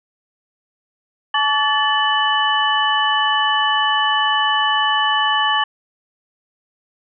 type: tone cluster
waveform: sine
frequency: 861 / 1140 / 1747 / 2982 Hz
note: A5 / C#6 / A6 / F#7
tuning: -38 / +48 / -13 / +13 cents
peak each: -20 dBFS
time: 1.34-5.64 s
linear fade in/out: 5 ms
effects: none